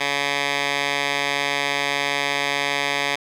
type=tone with band-pass filter; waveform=10% pulse; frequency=141.7 Hz; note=C#3; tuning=38 cents sharp; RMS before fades=-23 dBFS; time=0-3.16 s; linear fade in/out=10 ms; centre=2600 Hz; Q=1.1; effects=8-bit